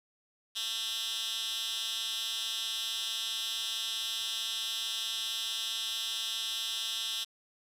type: tone with high-pass filter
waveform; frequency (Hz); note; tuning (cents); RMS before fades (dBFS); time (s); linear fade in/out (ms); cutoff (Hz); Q
10% pulse; 224.6; A3; +36; -35; 0.55-7.25; 20; 3500; 3
effects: resampled to 32000 Hz + 10-bit